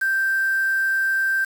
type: tone with quantisation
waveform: sine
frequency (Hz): 1568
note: G6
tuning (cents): 0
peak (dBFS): -18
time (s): 0.01-1.45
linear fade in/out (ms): 10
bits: 6
effects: none